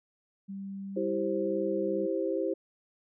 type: tone with pitch glide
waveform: sine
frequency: 196 to 198.28 Hz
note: G3 to G3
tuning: 0 to +20 cents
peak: -36 dBFS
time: 0.48-2.07 s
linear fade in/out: 20 ms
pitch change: +20 cents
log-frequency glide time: 0.87-1.23 s
type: chord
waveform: sine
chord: C major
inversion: first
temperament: equal with one note detuned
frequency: 329.6 / 392 / 526.6 Hz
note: E4 / G4 / C5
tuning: 0 / 0 / +11 cents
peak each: -32 dBFS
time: 0.96-2.54 s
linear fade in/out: 10 ms
effects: none